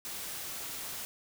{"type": "noise", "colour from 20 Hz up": "white", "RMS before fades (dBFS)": -40, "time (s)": [0.05, 1.05], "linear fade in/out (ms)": 0, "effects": []}